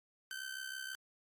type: tone with amplitude modulation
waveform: sawtooth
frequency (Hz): 1540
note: G6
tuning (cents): -31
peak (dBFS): -35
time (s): 0.31-0.95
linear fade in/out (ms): 0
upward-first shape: sine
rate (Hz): 66.2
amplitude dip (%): 70
effects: AAC 64 kbps